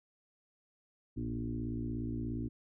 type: tone with frequency modulation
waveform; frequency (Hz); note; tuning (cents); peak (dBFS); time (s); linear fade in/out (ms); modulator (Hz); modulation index
sine; 181.7; F#3; -31; -34; 1.16-2.49; 20; 56.9; 2.5
effects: none